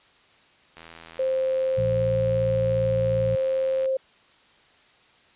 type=click train; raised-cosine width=0.3 ms; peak=-27 dBFS; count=256; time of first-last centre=0.77-3.857 s; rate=82.6 Hz
type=tone with pitch glide; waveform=sine; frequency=525 to 528.7 Hz; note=C5 to C5; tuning=+6 to +18 cents; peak=-21 dBFS; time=1.19-3.97 s; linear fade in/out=5 ms; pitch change=+12 cents; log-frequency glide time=1.78-2.31 s
type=harmonic tone; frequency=57.1 Hz; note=A#1; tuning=35 cents flat; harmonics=1 / 2 / 3; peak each=-37 / -26 / -33 dBFS; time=1.77-3.36 s; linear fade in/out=10 ms
effects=white hiss -57 dBFS RMS until 5.35 s + resampled to 8000 Hz